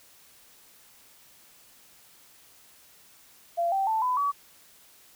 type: tone with pitch steps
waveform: sine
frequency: 685 / 777.8 / 883.2 / 1002.9 / 1138.8 Hz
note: F5 / G5 / A5 / B5 / C#6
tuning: -34 / -14 / +6 / +26 / +46 cents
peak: -23 dBFS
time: 3.57-4.32 s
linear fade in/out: 20 ms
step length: 150 ms
effects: white hiss -56 dBFS RMS until 5.15 s